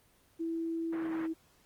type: tone with pitch glide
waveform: sine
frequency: 329.6 to 323.8 Hz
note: E4 to E4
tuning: 0 to -31 cents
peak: -32 dBFS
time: 0.39-1.34 s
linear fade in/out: 20 ms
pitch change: -31 cents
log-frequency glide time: 0.9-1.11 s
type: band-pass noise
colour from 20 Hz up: white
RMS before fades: -46 dBFS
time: 0.92-1.27 s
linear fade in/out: 10 ms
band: 140 to 1800 Hz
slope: 24 dB/octave
effects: pink hiss -66 dBFS RMS until 1.65 s + Opus 24 kbps